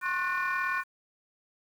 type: tone cluster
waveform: sine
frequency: 1068 / 1106 / 1472 / 1799 / 2401 Hz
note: C6 / C#6 / F#6 / A6 / D7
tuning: +35 / -4 / -9 / +38 / +38 cents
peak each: -32 / -36 / -30 / -33 / -36 dBFS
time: 0.01-0.84 s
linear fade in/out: 50 ms
effects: tanh soft clip ceiling -21 dBFS + 9-bit